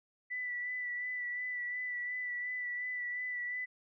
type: tone with vibrato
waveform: sine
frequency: 1975.5 Hz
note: B6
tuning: in tune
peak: -35 dBFS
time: 0.3-3.66 s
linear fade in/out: 20 ms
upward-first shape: sine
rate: 2.8 Hz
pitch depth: 23 cents each way
effects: none